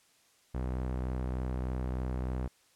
sawtooth tone with low-pass filter, 63.3 Hz, B1, 43 cents sharp, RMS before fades -34 dBFS, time 0.54-2.48 s, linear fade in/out 10 ms, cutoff 1400 Hz, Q 0.52, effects white hiss -66 dBFS RMS until 2.75 s + low-pass 10000 Hz 12 dB/octave

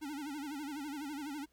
square tone with vibrato, 290 Hz, D4, 22 cents flat, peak -40 dBFS, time 0.01-1.46 s, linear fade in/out 20 ms, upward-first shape sine, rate 12 Hz, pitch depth 120 cents each way, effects added 60 Hz sine -70 dBFS peak until 1.52 s + pink hiss -75 dBFS RMS until 1.52 s

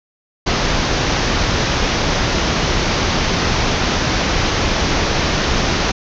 pink low-pass noise, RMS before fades -17 dBFS, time 0.46-5.92 s, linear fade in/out 10 ms, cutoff 6400 Hz, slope 96 dB/octave, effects none

